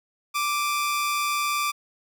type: tone pair together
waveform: sawtooth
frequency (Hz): 1174.7 / 2489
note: D6 / D#7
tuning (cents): 0 / 0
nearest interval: octave + minor second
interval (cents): 1300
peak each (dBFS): -20 / -29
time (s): 0.34-1.72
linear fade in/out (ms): 20
effects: none